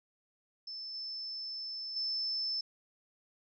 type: tone with level steps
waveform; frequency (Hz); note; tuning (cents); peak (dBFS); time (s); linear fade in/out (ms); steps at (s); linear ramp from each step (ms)
sine; 5274; E8; 0; -40 / -38 / -32; 0.67-2.61; 5; 0.94 / 1.96; 5
effects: none